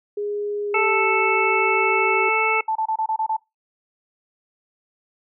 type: tone with pitch glide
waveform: sine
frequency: 412.6 to 387.2 Hz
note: G#4 to G4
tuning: -11 to -21 cents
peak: -23 dBFS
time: 0.17-2.29 s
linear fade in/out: 5 ms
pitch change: -110 cents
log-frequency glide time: 0.65-1.09 s
type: harmonic tone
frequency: 440 Hz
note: A4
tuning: in tune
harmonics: 1 / 2 / 3 / 5 / 6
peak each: -25 / -23 / -24 / -22 / -24 dBFS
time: 0.74-2.61 s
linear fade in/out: 5 ms
type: tone bursts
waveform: sine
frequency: 880 Hz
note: A5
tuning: in tune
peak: -19 dBFS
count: 7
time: 2.68-3.366 s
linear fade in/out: 5 ms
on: 74 ms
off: 28 ms
effects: noise-tail reverb RT60 0.2 s tail -23 dB re dry